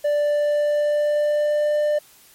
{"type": "tone with pitch glide", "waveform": "triangle", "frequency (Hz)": [587.3, 596.5], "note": ["D5", "D5"], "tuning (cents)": [0, 27], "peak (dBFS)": -15, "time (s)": [0.04, 1.99], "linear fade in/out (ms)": 10, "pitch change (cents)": 27, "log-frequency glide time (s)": [0.16, 1.79], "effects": ["white hiss -51 dBFS RMS until 2.34 s", "MP3 64 kbps"]}